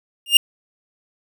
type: tone with exponential growth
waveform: 45% pulse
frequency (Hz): 2817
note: F7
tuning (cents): +14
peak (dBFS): -3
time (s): 0.26-0.37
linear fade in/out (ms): 2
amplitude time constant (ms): 23
effects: none